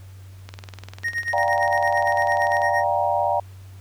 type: click train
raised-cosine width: 0.2 ms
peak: -20 dBFS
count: 44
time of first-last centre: 0.49-2.619 s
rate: 20.2 Hz
type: tone with tremolo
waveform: triangle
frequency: 1864.7 Hz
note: A#6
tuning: in tune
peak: -19 dBFS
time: 1.04-2.84 s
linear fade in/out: 5 ms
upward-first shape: sine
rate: 8.8 Hz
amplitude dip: 85%
type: chord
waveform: sine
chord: G minor seventh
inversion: second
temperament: just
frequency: 588 / 705.6 / 784 / 940.8 Hz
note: D5 / F5 / G5 / Bb5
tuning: +2 / +18 / 0 / +16 cents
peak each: -24 dBFS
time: 1.33-3.4 s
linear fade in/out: 5 ms
effects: added 95 Hz sine -39 dBFS peak until 3.8 s + pink hiss -54 dBFS RMS until 3.8 s